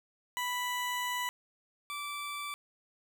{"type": "tone pair in turn", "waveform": "20% pulse", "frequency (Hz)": [987.8, 1163.9], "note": ["B5", "D6"], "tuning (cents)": [0, -16], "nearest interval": "minor third", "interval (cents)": 284, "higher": "second", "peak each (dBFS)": [-27, -32], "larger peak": "first", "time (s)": [[0.37, 1.29], [1.9, 2.54]], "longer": "first", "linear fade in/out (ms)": 0, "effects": []}